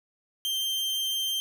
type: tone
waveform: 40% pulse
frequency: 3147 Hz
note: G7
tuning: 6 cents sharp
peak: -26 dBFS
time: 0.45-1.4 s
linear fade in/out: 0 ms
effects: none